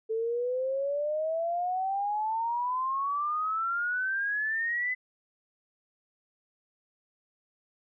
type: exponential sweep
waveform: sine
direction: up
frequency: 438.8 to 2028 Hz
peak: -27 dBFS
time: 0.09-4.95 s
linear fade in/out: 20 ms
effects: none

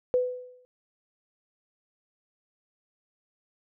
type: tone with exponential decay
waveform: sine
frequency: 499.9 Hz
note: B4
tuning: 21 cents sharp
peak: -18 dBFS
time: 0.14-0.65 s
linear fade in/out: 0 ms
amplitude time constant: 110 ms
effects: none

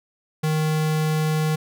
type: tone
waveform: square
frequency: 155.56 Hz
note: D#3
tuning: in tune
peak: -20 dBFS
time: 0.43-1.56 s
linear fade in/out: 10 ms
effects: none

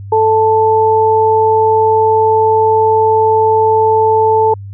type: tone pair together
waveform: sine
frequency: 440 / 880 Hz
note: A4 / A5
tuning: 0 / 0 cents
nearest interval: octave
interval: 1200 cents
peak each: -10 dBFS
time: 0.12-4.54 s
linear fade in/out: 5 ms
effects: added 99 Hz sine -25 dBFS peak until 4.73 s

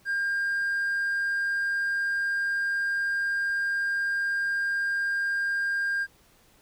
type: tone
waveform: triangle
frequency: 1604 Hz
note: G6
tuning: 39 cents sharp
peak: -22 dBFS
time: 0.05-6.07 s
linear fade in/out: 50 ms
effects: tanh soft clip ceiling -19 dBFS + pink hiss -60 dBFS RMS until 6.61 s

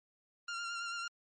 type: tone with vibrato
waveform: sawtooth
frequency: 1388 Hz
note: F6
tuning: 11 cents flat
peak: -34 dBFS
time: 0.48-1.08 s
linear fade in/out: 5 ms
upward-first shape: sine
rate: 9.1 Hz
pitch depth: 25 cents each way
effects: MP3 32 kbps

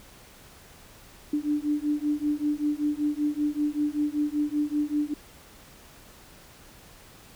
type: beating tone pair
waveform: sine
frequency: 293.7 / 298.9 Hz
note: D4 / D4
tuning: 0 / +31 cents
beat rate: 5.2 Hz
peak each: -27 / -27 dBFS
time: 1.33-5.14 s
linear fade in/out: 5 ms
effects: pink hiss -51 dBFS RMS until 7.35 s

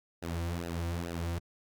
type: tone with flanger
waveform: sawtooth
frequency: 85.1 Hz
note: F2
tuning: 44 cents flat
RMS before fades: -35 dBFS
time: 0.22-1.39 s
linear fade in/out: 10 ms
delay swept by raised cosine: 0.88 to 4.78 ms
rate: 2.3 Hz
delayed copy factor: -0.8
effects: Opus 48 kbps

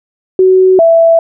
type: tone pair in turn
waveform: sine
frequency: 374.2 / 662.7 Hz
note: F#4 / E5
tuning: +20 / +9 cents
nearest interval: minor seventh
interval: 989 cents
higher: second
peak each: -3 dBFS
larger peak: neither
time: 0.39-0.79 / 0.79-1.19 s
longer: neither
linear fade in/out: 2 ms
effects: none

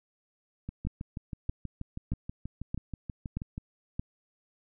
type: two click trains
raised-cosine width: 5 ms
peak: -24 / -19 dBFS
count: 19 / 6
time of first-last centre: 0.69-3.579 / 0.87-3.995 s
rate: 6.23 / 1.6 Hz
effects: none

